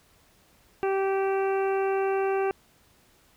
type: harmonic tone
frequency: 388.4 Hz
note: G4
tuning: 16 cents flat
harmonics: 1 / 2 / 3 / 4 / 5 / 6 / 7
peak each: -24 / -30 / -37 / -38 / -46 / -43 / -42 dBFS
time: 0.83-2.51 s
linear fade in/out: 0 ms
effects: pink hiss -61 dBFS RMS until 3.36 s